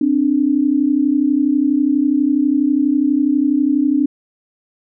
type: tone pair together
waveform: sine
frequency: 263.2 / 295.4 Hz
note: C4 / D4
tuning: +10 / +10 cents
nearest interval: major second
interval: 200 cents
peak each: -16 / -14 dBFS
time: 0.01-4.06 s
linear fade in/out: 5 ms
effects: none